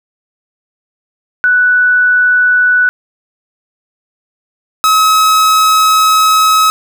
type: tone pair in turn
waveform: sine / 45% pulse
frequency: 1483 / 1280.4 Hz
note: F#6 / D#6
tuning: +4 / +49 cents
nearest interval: minor third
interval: 255 cents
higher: first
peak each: -6 dBFS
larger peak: neither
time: 1.44-2.89 / 4.84-6.7 s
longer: second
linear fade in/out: 0 ms
effects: none